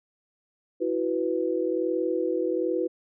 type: chord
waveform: sine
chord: E suspended second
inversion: none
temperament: just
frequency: 329.6 / 370.8 / 494.4 Hz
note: E4 / F#4 / B4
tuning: 0 / +4 / +2 cents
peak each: -28 dBFS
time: 0.8-2.88 s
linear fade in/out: 20 ms
effects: none